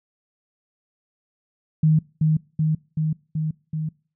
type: tone with echo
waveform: sine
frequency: 156.1 Hz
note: D#3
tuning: 6 cents sharp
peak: -13 dBFS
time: 1.83-1.99 s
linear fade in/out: 5 ms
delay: 380 ms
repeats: 5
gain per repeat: -2 dB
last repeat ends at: 3.89 s
effects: noise-tail reverb RT60 0.4 s tail -24 dB re dry